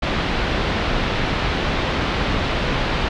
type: low-pass noise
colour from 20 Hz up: pink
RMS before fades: -21 dBFS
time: 0.02-3.09 s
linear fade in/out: 10 ms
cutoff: 3900 Hz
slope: 24 dB/octave
effects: none